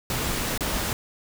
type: noise with dropouts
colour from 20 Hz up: pink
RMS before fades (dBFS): -27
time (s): 0.1-0.93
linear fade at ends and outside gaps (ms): 1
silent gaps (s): 0.577-0.607
effects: none